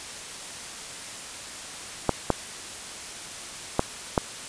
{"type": "clicks", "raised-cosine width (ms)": 1, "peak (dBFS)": -5, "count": 4, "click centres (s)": [2.093, 2.303, 3.794, 4.178], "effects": ["white hiss -38 dBFS RMS until 4.48 s", "resampled to 22050 Hz"]}